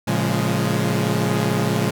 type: chord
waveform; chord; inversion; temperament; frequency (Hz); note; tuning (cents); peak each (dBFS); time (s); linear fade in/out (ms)
sawtooth; Bb minor seventh; none; equal with one note detuned; 113.68 / 138.59 / 174.61 / 207.7; Bb2 / Db3 / F3 / Ab3; -43 / 0 / 0 / 0; -20; 0.07-1.91; 10
effects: none